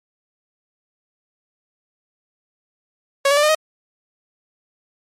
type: tone with pitch steps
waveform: sawtooth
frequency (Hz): 554.4 / 571.6 / 589.4 / 607.7 / 626.6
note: C#5 / D5 / D5 / D#5 / D#5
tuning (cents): 0 / -47 / +6 / -41 / +12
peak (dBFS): -9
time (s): 3.25-3.55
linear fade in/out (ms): 5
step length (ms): 60
effects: low-pass 11000 Hz 12 dB/octave + MP3 64 kbps